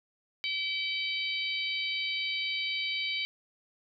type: harmonic tone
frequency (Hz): 768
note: G5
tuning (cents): -36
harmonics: 3 / 4 / 5 / 6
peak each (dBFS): -33 / -35 / -37 / -39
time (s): 0.44-3.25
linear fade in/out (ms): 0
effects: none